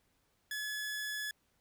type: tone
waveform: sawtooth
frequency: 1706 Hz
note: G#6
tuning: 46 cents sharp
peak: -33 dBFS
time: 0.51-1.31 s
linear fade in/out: 2 ms
effects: pink hiss -75 dBFS RMS until 1.6 s